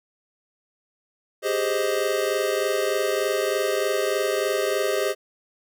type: chord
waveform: square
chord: Ab major seventh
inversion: third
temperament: equal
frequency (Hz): 392 / 415.3 / 523.3 / 622.3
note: G4 / Ab4 / C5 / Eb5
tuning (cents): 0 / 0 / 0 / 0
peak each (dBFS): -28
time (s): 1.42-5.15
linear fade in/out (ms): 50
effects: none